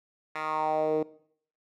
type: tone with band-pass filter sweep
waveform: 10% pulse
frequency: 155.56 Hz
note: D#3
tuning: in tune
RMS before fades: -28 dBFS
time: 0.35-1.03 s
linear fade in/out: 5 ms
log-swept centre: 1600 to 390 Hz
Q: 3.7
effects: noise-tail reverb RT60 0.6 s tail -19 dB re dry